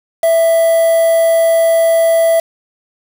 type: tone with quantisation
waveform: triangle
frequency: 660 Hz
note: E5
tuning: 2 cents sharp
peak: -6 dBFS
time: 0.23-2.4 s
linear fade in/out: 5 ms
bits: 4
effects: none